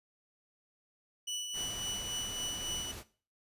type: tone with tremolo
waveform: 25% pulse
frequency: 2960 Hz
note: F#7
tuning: in tune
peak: -30 dBFS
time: 1.27-2.92 s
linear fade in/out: 10 ms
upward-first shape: triangle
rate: 3.6 Hz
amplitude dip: 50%
type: noise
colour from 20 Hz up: pink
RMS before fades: -45 dBFS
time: 1.53-3.04 s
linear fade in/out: 50 ms
effects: noise-tail reverb RT60 0.4 s tail -17 dB re dry + resampled to 32000 Hz